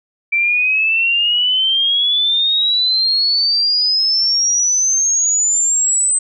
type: exponential sweep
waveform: sine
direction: up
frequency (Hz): 2332 to 8210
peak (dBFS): -12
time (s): 0.32-6.19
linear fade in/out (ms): 10
effects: none